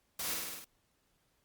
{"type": "noise with echo", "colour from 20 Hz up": "white", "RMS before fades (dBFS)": -38, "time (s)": [0.19, 0.34], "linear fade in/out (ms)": 5, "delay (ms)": 51, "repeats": 6, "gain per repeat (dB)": -2, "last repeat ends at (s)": 0.646, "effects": ["pink hiss -75 dBFS RMS until 1.44 s", "Opus 48 kbps"]}